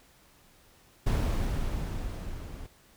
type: noise with level ramp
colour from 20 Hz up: brown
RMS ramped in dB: -25 to -41 dBFS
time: 1.06-2.67 s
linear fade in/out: 10 ms
effects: pink hiss -60 dBFS RMS until 2.96 s